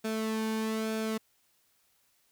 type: tone with flanger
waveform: sawtooth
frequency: 220 Hz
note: A3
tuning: in tune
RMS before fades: -32 dBFS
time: 0.04-1.18 s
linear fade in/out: 10 ms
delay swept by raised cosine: 1 to 1.56 ms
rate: 1.1 Hz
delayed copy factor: -0.55
effects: white hiss -70 dBFS RMS until 2.31 s